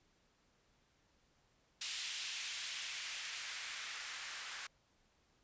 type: noise with band-pass filter sweep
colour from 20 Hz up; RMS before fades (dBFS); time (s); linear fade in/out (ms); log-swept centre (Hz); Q
blue; -44; 1.81-4.67; 5; 3000 to 1500; 1.3
effects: pink hiss -74 dBFS RMS until 5.43 s + resampled to 16000 Hz